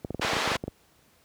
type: clicks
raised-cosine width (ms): 2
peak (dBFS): -18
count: 12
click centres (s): 0.048 / 0.106 / 0.146 / 0.196 / 0.248 / 0.333 / 0.367 / 0.476 / 0.517 / 0.556 / 0.639 / 0.68
type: band-pass noise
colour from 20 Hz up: pink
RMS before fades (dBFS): -28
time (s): 0.21-0.57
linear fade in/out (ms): 10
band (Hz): 560 to 4200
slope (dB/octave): 12
effects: pink hiss -62 dBFS RMS until 1.24 s + high-pass 60 Hz 12 dB/octave